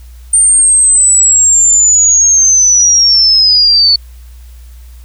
sine linear sweep, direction down, 8880 to 4435 Hz, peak -4 dBFS, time 0.33-3.96 s, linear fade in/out 5 ms, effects added 60 Hz sine -30 dBFS peak until 5.04 s + white hiss -47 dBFS RMS until 5.04 s

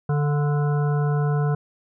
harmonic tone with a mistuned harmonic, 146.83 Hz, D3, in tune, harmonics 1 / 3 / 5 / 7 / 9 / 10, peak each -19 / -29 / -33 / -36 / -38 / -39 dBFS, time 0.09-1.55 s, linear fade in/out 5 ms, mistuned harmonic 5, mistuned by -28 cents, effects none

